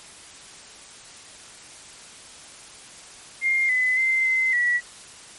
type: tone with pitch steps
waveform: sine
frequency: 2117 / 2016 / 2078 / 2061 / 1941 Hz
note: C7 / B6 / C7 / C7 / B6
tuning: +20 / +35 / -12 / -27 / -31 cents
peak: -18 dBFS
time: 3.41-4.81 s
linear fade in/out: 50 ms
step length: 280 ms
effects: white hiss -44 dBFS RMS until 5.38 s + MP3 48 kbps